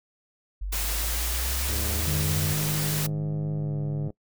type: exponential sweep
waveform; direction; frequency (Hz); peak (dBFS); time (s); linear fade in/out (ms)
sine; up; 46.85 to 93.4; -28; 0.61-2.53; 10
type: noise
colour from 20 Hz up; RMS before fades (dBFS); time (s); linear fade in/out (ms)
white; -30; 0.72-3.07; 10
type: click train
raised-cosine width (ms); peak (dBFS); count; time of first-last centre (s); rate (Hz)
2; -25; 252; 1.69-4.103; 104
type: tone with pitch glide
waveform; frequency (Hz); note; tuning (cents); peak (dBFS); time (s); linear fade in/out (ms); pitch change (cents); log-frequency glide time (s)
sine; 151.6 to 145.85; D#3 to D3; -45 to -12; -26; 2.07-4.08; 5; -67; 3.53-3.76
effects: noise-tail reverb RT60 0.1 s tail -22 dB re dry